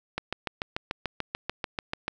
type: click train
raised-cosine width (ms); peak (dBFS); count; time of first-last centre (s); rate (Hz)
0.3; -13; 14; 0.18-2.081; 6.84
effects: none